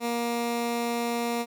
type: tone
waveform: 15% pulse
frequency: 236 Hz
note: A#3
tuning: 22 cents sharp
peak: -20 dBFS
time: 0-1.46 s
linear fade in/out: 50 ms
effects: none